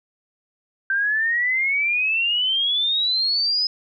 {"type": "exponential sweep", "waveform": "sine", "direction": "up", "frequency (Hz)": [1559, 5090], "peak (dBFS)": -18, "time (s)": [0.9, 3.67], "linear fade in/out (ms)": 2, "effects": []}